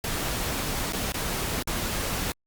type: noise with dropouts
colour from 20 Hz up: pink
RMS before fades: -29 dBFS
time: 0.04-2.32 s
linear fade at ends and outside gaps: 1 ms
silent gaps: 0.923-0.933 / 1.121-1.142 / 1.625-1.674 s
effects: Opus 48 kbps